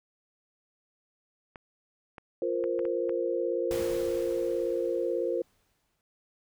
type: clicks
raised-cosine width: 0.5 ms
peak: -28 dBFS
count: 6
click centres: 1.558 / 2.182 / 2.64 / 2.792 / 2.853 / 3.094 s
type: chord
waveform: sine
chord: F suspended fourth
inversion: none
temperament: just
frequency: 349.2 / 465.6 / 523.8 Hz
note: F4 / Bb4 / C5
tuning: 0 / -2 / +2 cents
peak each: -31 / -31 / -31 dBFS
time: 2.42-5.42 s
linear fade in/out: 2 ms
type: noise with exponential decay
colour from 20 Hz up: pink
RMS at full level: -38 dBFS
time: 3.71-6.01 s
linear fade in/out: 0 ms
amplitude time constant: 500 ms
effects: none